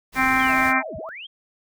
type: noise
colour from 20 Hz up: pink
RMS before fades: -35 dBFS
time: 0.12-0.74 s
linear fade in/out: 50 ms
type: harmonic tone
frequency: 261.6 Hz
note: C4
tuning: in tune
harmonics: 1 / 3 / 4 / 5 / 6 / 7 / 8 / 9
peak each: -25 / -25 / -25 / -25 / -25 / -25 / -25 / -25 dBFS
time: 0.15-0.83 s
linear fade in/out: 50 ms
type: linear two-way sweep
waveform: sine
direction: down then up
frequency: 3322 to 40.99 to 3322 Hz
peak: -34 dBFS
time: 0.39-1.27 s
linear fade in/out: 10 ms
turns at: 0.97 s
type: tone with vibrato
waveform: sine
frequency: 639 Hz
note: D#5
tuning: 46 cents sharp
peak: -32 dBFS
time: 0.49-1.09 s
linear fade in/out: 0 ms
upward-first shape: square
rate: 16 Hz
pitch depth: 44 cents each way
effects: none